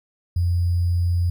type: tone with sample-and-hold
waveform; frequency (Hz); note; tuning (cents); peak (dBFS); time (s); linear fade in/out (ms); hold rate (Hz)
sine; 87.31; F2; 0; -17; 0.36-1.3; 5; 4900
effects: none